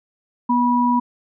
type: tone pair together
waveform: sine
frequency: 243.8 / 975 Hz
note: B3 / B5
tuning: -22 / -23 cents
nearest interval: 2 octaves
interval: 2399 cents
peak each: -17 dBFS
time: 0.49-1 s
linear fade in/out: 10 ms
effects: none